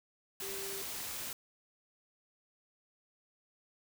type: tone in noise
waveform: sine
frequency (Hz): 392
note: G4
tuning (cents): 0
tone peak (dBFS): -44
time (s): 0.42-0.82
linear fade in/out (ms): 2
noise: white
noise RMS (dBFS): -41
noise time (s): 0.4-1.33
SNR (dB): -6
effects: none